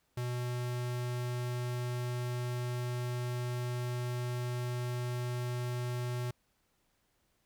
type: tone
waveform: square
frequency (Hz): 122.9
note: B2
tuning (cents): -8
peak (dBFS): -34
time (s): 0.17-6.31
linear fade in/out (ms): 5
effects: pink hiss -75 dBFS RMS until 7.45 s